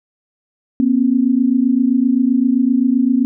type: tone pair together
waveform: sine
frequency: 241.1 / 268.8 Hz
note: B3 / C4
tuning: -41 / +47 cents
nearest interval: major second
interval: 188 cents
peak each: -14 dBFS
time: 0.8-3.25 s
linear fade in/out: 0 ms
effects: none